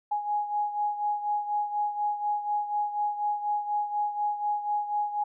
sine beating tone pair, 830.6 / 834.7 Hz, G#5 / G#5, 0 / +9 cents, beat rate 4.1 Hz, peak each -27 / -33 dBFS, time 0.11-5.24 s, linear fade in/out 10 ms, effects none

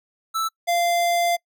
square tone pair in turn, 1318.5 / 692 Hz, E6 / F5, 0 / -16 cents, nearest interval major seventh, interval 1116 cents, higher first, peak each -22 / -19 dBFS, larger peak second, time 0.34-0.49 / 0.67-1.37 s, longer second, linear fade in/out 20 ms, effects noise-tail reverb RT60 0.1 s tail -26 dB re dry

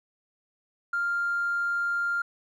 triangle tone with tanh clipping, 1396.9 Hz, F6, in tune, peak -24 dBFS, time 0.93-2.22 s, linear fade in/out 5 ms, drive 1 dB, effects none

